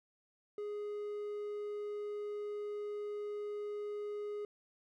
triangle tone, 415.3 Hz, G#4, in tune, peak -36 dBFS, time 0.58-4.45 s, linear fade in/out 2 ms, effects none

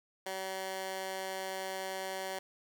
15% pulse tone with high-pass filter, 190.2 Hz, F#3, 48 cents sharp, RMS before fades -39 dBFS, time 0.26-2.39 s, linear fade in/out 5 ms, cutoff 560 Hz, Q 0.79, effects none

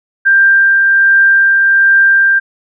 sine tone with tremolo, 1585 Hz, G6, 19 cents sharp, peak -4 dBFS, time 0.25-2.4 s, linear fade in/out 20 ms, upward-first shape triangle, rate 1.3 Hz, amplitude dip 25%, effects none

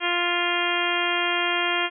harmonic tone with a mistuned harmonic, 349.2 Hz, F4, in tune, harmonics 1 / 2 / 3 / 4 / 5 / 6 / 7 / 8 / 9, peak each -30 / -30 / -30 / -30 / -30 / -30 / -30 / -30 / -30 dBFS, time 0-1.9 s, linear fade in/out 50 ms, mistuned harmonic 9, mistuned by +44 cents, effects none

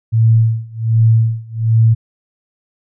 sine tone with tremolo, 112.9 Hz, A2, 45 cents sharp, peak -6 dBFS, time 0.12-1.95 s, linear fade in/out 20 ms, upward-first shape sine, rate 1.3 Hz, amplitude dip 95%, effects none

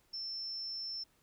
sine tone, 5350 Hz, E8, 25 cents sharp, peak -38 dBFS, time 0.13-1.04 s, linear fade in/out 10 ms, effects pink hiss -71 dBFS RMS until 1.22 s

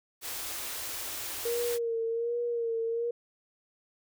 white band-stop noise, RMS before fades -37 dBFS, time 0.21-1.79 s, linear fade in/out 50 ms, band 120 to 260 Hz, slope 48 dB/octave
sine tone with vibrato, 466.2 Hz, A#4, in tune, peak -28 dBFS, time 1.45-3.11 s, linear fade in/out 5 ms, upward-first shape sine, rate 1.3 Hz, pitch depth 44 cents each way
effects none

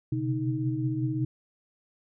sine tone cluster, 125.9 / 131.3 / 142.1 / 312.9 Hz, B2 / C3 / C#3 / D#4, +34 / +6 / +43 / +10 cents, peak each -29 / -35 / -36 / -30 dBFS, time 0.12-1.25 s, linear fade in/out 5 ms, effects none

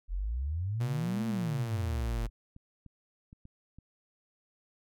sine exponential two-way sweep, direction up then down, 40.62 to 230.3 to 40.62 Hz, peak -30 dBFS, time 0.08-2.3 s, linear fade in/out 50 ms, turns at 1.26 s
sawtooth tone with pitch glide, 119.3 to 115.1 Hz, A#2 to A#2, +41 to -22 cents, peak -32 dBFS, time 0.8-2.27 s, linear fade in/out 10 ms, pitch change -63 cents, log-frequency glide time 0.98-1.48 s
clicks, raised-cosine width 5 ms, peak -38 dBFS, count 5, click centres 2.564 / 2.863 / 3.329 / 3.454 / 3.786 s
effects none

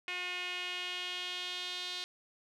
sawtooth tone with band-pass filter sweep, 360 Hz, F#4, 47 cents flat, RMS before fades -39 dBFS, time 0.08-2.04 s, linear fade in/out 0 ms, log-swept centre 2500 to 3800 Hz, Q 3.5, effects none

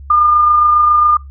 sine tone with amplitude modulation, 1208 Hz, D6, 48 cents sharp, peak -6 dBFS, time 0.1-1.17 s, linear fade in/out 5 ms, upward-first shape sine, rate 27.3 Hz, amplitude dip 30%, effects noise-tail reverb RT60 0.2 s tail -22 dB re dry + added 69 Hz sine -30 dBFS peak until 1.3 s

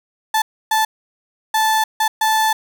35% pulse tone bursts at uneven times, 876 Hz, A5, 8 cents flat, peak -12 dBFS, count 5, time 0.34-0.42 / 0.71-0.85 / 1.54-1.84 / 2-2.08 / 2.21-2.53 s, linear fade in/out 5 ms, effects none

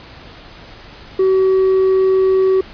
triangle tone with hard clipping, 379.4 Hz, F#4, 43 cents sharp, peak -9 dBFS, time 1.19-2.61 s, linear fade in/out 5 ms, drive 1 dB, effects pink hiss -38 dBFS RMS until 2.73 s + resampled to 11025 Hz

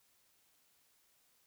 silence, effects white hiss -72 dBFS RMS until 1.46 s

